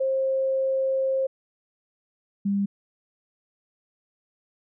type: tone pair in turn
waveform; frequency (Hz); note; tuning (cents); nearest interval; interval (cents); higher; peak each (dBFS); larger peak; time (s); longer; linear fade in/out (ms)
sine; 532 / 199.71; C5 / G3; +29 / +32; octave + perfect fourth; 1697; first; -21; neither; 0-1.27 / 2.45-2.66; first; 10
effects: none